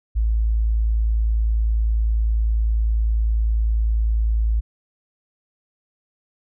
sine tone, 55 Hz, A1, in tune, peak -16 dBFS, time 0.15-4.61 s, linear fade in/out 20 ms, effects none

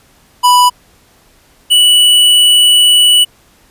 square tone pair in turn, 987.8 / 2954 Hz, B5 / F#7, 0 / -3 cents, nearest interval octave + perfect fifth, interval 1897 cents, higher second, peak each -5 dBFS, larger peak neither, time 0.43-0.7 / 1.7-3.25 s, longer second, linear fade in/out 20 ms, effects pink hiss -48 dBFS RMS until 3.7 s + resampled to 32000 Hz

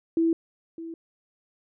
sine tone with echo, 329.6 Hz, E4, in tune, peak -19 dBFS, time 0.17-0.33 s, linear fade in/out 2 ms, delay 610 ms, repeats 1, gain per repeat -15 dB, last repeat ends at 0.94 s, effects none

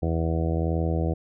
harmonic tone, 81.7 Hz, E2, 15 cents flat, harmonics 1 / 2 / 3 / 4 / 5 / 6 / 7 / 8 / 9, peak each -25 / -28 / -38 / -31 / -36 / -33 / -38 / -37 / -38 dBFS, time 0.02-1.14 s, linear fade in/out 10 ms, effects none

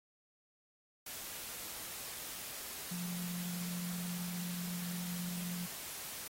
sine tone in noise, 176.3 Hz, F3, 17 cents sharp, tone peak -39 dBFS, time 2.91-5.66 s, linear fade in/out 5 ms, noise white, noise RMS -45 dBFS, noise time 1.06-6.28 s, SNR +3 dB, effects AAC 48 kbps

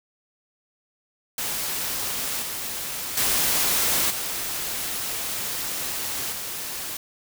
white noise with level steps, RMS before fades -28 / -31 / -22 / -29 / -32 dBFS, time 1.38-6.97 s, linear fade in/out 2 ms, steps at 2.42 / 3.17 / 4.1 / 6.32 s, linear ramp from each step 5 ms, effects none

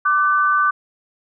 sine tone pair together, 1174.7 / 1510.6 Hz, D6 / F#6, 0 / +35 cents, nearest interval major third, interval 435 cents, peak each -15 / -18 dBFS, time 0.05-0.71 s, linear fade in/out 10 ms, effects none

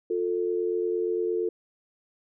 sine tone pair together, 355.1 / 443.8 Hz, F4 / A4, +29 / +15 cents, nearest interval major third, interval 386 cents, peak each -27 dBFS, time 0.1-1.49 s, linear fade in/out 5 ms, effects none

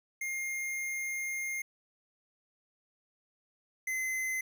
square tone pair in turn, 2123 / 2051 Hz, C7 / C7, +25 / -35 cents, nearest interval minor second, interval 60 cents, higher first, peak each -34 / -32 dBFS, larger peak second, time 0.21-1.62 / 3.87-4.41 s, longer first, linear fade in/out 5 ms, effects none

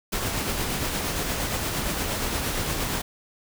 pink noise with tremolo, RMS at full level -26 dBFS, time 0.12-3.02 s, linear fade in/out 10 ms, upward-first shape triangle, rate 8.6 Hz, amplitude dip 35%, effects none

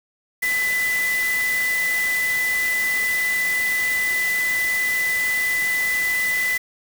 sine tone in noise, 2000 Hz, B6, 21 cents sharp, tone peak -19 dBFS, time 0.42-6.58 s, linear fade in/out 10 ms, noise white, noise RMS -30 dBFS, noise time 0.42-6.58 s, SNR +8 dB, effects none

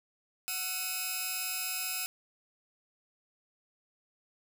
5% pulse tone cluster, 742 / 1346 / 2535 Hz, F#5 / E6 / D#7, +5 / +36 / +32 cents, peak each -30 / -29 / -25 dBFS, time 0.48-2.06 s, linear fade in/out 0 ms, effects none

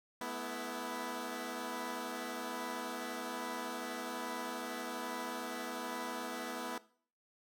10% pulse chord, A suspended second, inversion none, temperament equal with one note detuned, 215.6 / 246.9 / 329.6 Hz, A3 / B3 / E4, -35 / 0 / 0 cents, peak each -38 / -33 / -36 dBFS, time 0.21-6.78 s, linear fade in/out 2 ms, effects noise-tail reverb RT60 0.5 s tail -19 dB re dry

